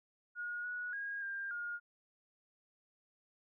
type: tone with pitch steps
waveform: sine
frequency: 1440 / 1463 / 1634 / 1596 / 1424 Hz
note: F#6 / F#6 / G#6 / G6 / F6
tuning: -47 / -20 / -29 / +31 / +33 cents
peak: -38 dBFS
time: 0.35-1.8 s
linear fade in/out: 50 ms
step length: 290 ms
effects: none